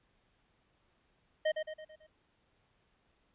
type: tone with echo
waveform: square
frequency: 622.3 Hz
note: D#5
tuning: in tune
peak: -28 dBFS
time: 1.45-1.52 s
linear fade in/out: 10 ms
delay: 110 ms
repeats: 5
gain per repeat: -6 dB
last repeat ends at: 2.07 s
effects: pink hiss -73 dBFS RMS until 3.34 s + resampled to 8000 Hz